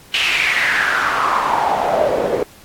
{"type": "noise with band-pass filter sweep", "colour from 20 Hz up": "pink", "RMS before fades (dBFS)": -17, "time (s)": [0.14, 2.43], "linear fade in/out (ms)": 2, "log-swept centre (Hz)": [2900, 450], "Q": 5.1, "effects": ["pink hiss -44 dBFS RMS until 2.64 s", "AAC 64 kbps"]}